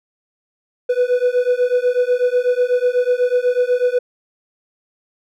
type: beating tone pair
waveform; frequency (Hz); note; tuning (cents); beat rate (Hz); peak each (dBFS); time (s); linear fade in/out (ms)
triangle; 491.1 / 499.2; B4 / B4; -10 / +19; 8.1; -15; 0.89-3.99; 10
effects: none